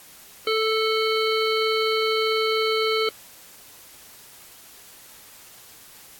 harmonic tone with a mistuned harmonic, 440 Hz, A4, in tune, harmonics 1 / 3 / 5 / 7 / 9 / 10, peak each -22 / -27 / -29 / -30 / -32 / -32 dBFS, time 0.47-3.09 s, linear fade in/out 2 ms, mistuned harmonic 9, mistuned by +16 cents, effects white hiss -47 dBFS RMS until 6.19 s + AAC 64 kbps

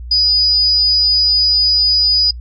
sine tone with amplitude modulation, 4948 Hz, D#8, 10 cents flat, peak -8 dBFS, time 0.11-2.31 s, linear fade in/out 5 ms, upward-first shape sine, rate 287 Hz, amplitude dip 35%, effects noise-tail reverb RT60 0.1 s tail -25 dB re dry + added 60 Hz sine -26 dBFS peak until 2.4 s

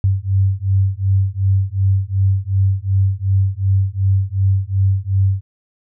sine beating tone pair, 95.5 / 98.2 Hz, G2 / G2, -45 / +4 cents, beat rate 2.7 Hz, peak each -16 dBFS, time 0.04-5.41 s, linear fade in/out 0 ms, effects none

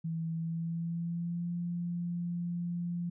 sine tone with pitch glide, 163.6 to 173.33 Hz, E3 to F3, -13 to -13 cents, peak -32 dBFS, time 0.04-3.1 s, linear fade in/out 10 ms, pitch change +100 cents, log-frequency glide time 0.33-1.52 s, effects none

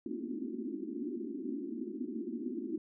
pink band-pass noise, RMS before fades -39 dBFS, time 0.06-2.78 s, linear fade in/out 2 ms, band 220 to 370 Hz, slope 96 dB/octave, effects none

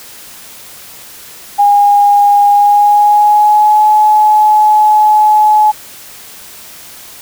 sine tone with pitch glide, 816 to 850.7 Hz, G#5 to G#5, -31 to +41 cents, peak -4 dBFS, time 1.58-5.72 s, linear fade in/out 20 ms, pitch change +72 cents, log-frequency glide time 2.5-3.85 s, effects white hiss -33 dBFS RMS until 7.21 s

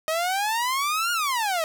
sawtooth exponential two-way sweep, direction up then down, 622.3 to 1441 to 622.3 Hz, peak -19 dBFS, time 0.08-1.64 s, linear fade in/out 0 ms, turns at 1.12 s, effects none

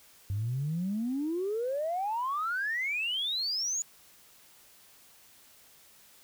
sine exponential sweep, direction up, 95.5 to 6960 Hz, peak -28 dBFS, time 0.3-3.82 s, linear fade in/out 0 ms, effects tanh soft clip ceiling -24 dBFS + white hiss -58 dBFS RMS until 6.23 s

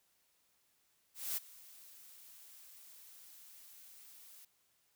blue noise with ADSR envelope, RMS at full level -36 dBFS, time 1.14-4.45 s, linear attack 230 ms, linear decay 18 ms, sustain -21 dB, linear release 4 ms, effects white hiss -75 dBFS RMS until 4.95 s

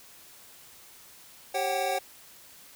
square tone cluster, 390.4 / 543 / 746 / 782 Hz, G4 / C#5 / F#5 / G5, -7 / -36 / +14 / -4 cents, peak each -37 / -32 / -31 / -34 dBFS, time 1.54-1.99 s, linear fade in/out 10 ms, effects white hiss -52 dBFS RMS until 2.75 s

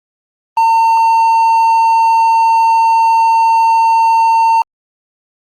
triangle tone, 907 Hz, A#5, 48 cents flat, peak -5 dBFS, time 0.57-4.62 s, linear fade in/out 2 ms, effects Opus 24 kbps

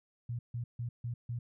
sine tone bursts, 119.3 Hz, A#2, 41 cents sharp, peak -34 dBFS, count 5, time 0.29-1.39 s, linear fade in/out 5 ms, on 100 ms, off 150 ms, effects none

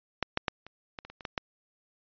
clicks, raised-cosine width 0.3 ms, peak -11 / -10 / -11 / -29 / -22 / -29 / -30 / -28 / -17 / -13 dBFS, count 10, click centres 0.227 / 0.374 / 0.482 / 0.666 / 0.988 / 1.05 / 1.1 / 1.208 / 1.252 / 1.378 s, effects resampled to 11025 Hz

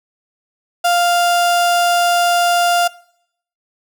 35% pulse tone, 698.5 Hz, F5, in tune, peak -10 dBFS, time 0.84-2.88 s, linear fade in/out 10 ms, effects noise-tail reverb RT60 0.7 s tail -21 dB re dry

